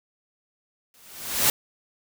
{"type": "noise with exponential growth", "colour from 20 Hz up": "white", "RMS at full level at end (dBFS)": -17, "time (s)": [0.94, 1.5], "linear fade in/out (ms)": 2, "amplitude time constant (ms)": 120, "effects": []}